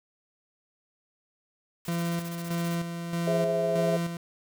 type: noise bursts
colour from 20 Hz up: white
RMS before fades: -44 dBFS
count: 14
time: 1.85-2.75 s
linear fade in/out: 2 ms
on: 42 ms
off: 24 ms
type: tone with tremolo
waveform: 40% pulse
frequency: 170 Hz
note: F3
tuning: 46 cents flat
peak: -26 dBFS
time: 1.88-4.17 s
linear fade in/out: 2 ms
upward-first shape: square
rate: 1.6 Hz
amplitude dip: 50%
type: chord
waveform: sine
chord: Ab augmented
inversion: none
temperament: equal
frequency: 415.3 / 523.3 / 659.3 Hz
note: Ab4 / C5 / E5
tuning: 0 / 0 / 0 cents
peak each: -31 / -31 / -26 dBFS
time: 3.27-3.97 s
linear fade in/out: 5 ms
effects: none